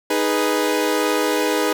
sawtooth chord, G# minor, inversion second, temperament equal, 311.1 / 415.3 / 493.9 Hz, D#4 / G#4 / B4, 0 / 0 / 0 cents, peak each -18 dBFS, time 0.1-1.73 s, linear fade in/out 5 ms, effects none

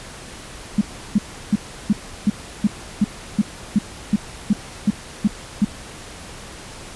sine tone bursts, 207.7 Hz, G#3, in tune, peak -11 dBFS, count 14, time 0.78-5.648 s, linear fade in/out 5 ms, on 32 ms, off 340 ms, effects pink hiss -37 dBFS RMS until 6.95 s + resampled to 24000 Hz

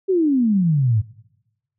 sine exponential sweep, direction down, 395.4 to 101 Hz, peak -14 dBFS, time 0.08-1.02 s, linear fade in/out 20 ms, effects noise-tail reverb RT60 1.0 s tail -23 dB re dry

